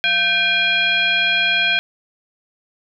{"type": "tone with frequency modulation", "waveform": "sine", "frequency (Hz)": 2416, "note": "D7", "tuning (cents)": 48, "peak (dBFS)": -14, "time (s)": [0.04, 1.79], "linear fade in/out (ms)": 0, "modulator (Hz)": 863, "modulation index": 1.3, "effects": []}